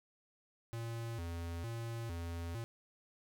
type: tone with vibrato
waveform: square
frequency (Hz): 98.9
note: G2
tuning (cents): +16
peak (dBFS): -40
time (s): 0.73-2.64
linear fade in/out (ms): 0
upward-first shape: square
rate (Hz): 1.1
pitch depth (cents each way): 270
effects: none